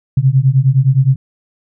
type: beating tone pair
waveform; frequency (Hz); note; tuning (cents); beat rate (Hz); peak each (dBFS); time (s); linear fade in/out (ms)
sine; 128.3 / 138; C3 / C#3; -34 / -7; 9.7; -11; 0.17-1.16; 5
effects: none